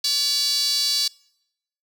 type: tone with high-pass filter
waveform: sawtooth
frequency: 570 Hz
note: C#5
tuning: 48 cents sharp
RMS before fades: -22 dBFS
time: 0.04-1.08 s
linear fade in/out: 5 ms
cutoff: 4400 Hz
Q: 6.3
effects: noise-tail reverb RT60 0.8 s tail -25 dB re dry